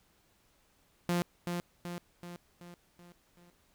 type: tone with echo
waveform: sawtooth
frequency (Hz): 174.61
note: F3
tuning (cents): 0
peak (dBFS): -24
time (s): 1.09-1.22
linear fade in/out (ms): 0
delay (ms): 380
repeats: 6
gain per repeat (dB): -5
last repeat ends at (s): 3.5
effects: pink hiss -69 dBFS RMS until 3.74 s